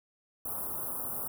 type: band-stop noise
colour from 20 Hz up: white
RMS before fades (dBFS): -36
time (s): 0.45-1.28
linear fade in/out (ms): 5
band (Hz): 1300 to 10000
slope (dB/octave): 48
effects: none